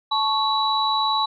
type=tone cluster; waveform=sine; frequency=870 / 1108 / 3925 Hz; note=A5 / C#6 / B7; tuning=-20 / -1 / -11 cents; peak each=-23 dBFS; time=0.11-1.26 s; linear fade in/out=10 ms; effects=none